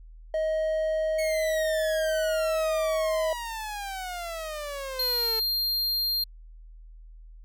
triangle tone with pitch glide, 630 to 634.4 Hz, D#5 to D#5, +21 to +33 cents, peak -22 dBFS, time 0.34-3.33 s, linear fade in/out 2 ms, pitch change +12 cents, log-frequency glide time 1.95-2.47 s
sawtooth exponential sweep, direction down, 2217 to 440 Hz, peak -29 dBFS, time 1.18-5.4 s, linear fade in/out 10 ms
square tone, 4200 Hz, C8, 6 cents sharp, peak -25 dBFS, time 4.99-6.24 s, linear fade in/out 5 ms
effects added 40 Hz sine -44 dBFS peak until 7.44 s

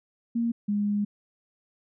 sine tone pair in turn, 233.1 / 205.7 Hz, A#3 / G#3, 0 / -16 cents, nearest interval major second, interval 216 cents, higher first, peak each -23 dBFS, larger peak neither, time 0.35-0.52 / 0.68-1.05 s, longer second, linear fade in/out 10 ms, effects none

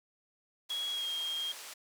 white band-pass noise, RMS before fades -47 dBFS, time 0.69-1.74 s, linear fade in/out 10 ms, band 490 to 9000 Hz, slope 12 dB/octave
sine tone with pitch glide, 3322 to 3231 Hz, G#7 to G#7, 0 to -48 cents, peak -33 dBFS, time 0.7-1.52 s, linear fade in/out 5 ms, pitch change -48 cents, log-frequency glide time 0.92-1.08 s
effects none

